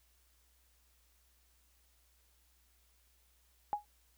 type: tone with exponential decay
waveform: sine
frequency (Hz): 830.6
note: G#5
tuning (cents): 0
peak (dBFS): -27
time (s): 3.73-3.85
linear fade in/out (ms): 0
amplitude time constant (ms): 24
effects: added 60 Hz sine -70 dBFS peak until 4.17 s + white hiss -72 dBFS RMS until 4.17 s